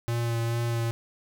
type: tone with vibrato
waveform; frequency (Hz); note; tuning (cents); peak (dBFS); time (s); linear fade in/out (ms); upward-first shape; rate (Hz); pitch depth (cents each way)
square; 116.8; A#2; +4; -26; 0.08-0.91; 0; sine; 2.3; 17
effects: none